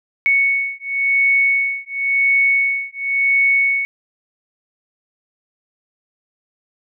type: beating tone pair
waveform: sine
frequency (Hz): 2217 / 2217.94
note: C#7 / C#7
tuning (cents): 0 / 0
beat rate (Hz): 0.94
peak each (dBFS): -17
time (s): 0.26-3.85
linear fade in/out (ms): 0
effects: none